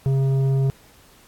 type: tone with tanh clipping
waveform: sine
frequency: 135.1 Hz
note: C#3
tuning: 44 cents flat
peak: -18 dBFS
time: 0.06-0.7 s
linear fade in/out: 0 ms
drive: 9 dB
effects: pink hiss -52 dBFS RMS until 1.27 s + AAC 64 kbps